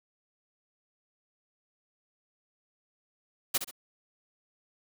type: noise with echo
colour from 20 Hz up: white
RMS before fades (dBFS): -26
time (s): 3.54-3.58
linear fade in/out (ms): 10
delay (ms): 66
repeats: 2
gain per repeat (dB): -9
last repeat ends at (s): 3.712
effects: none